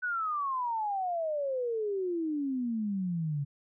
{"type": "exponential sweep", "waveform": "sine", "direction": "down", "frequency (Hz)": [1504, 138.7], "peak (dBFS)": -29, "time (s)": [0.02, 3.45], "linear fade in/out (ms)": 20, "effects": []}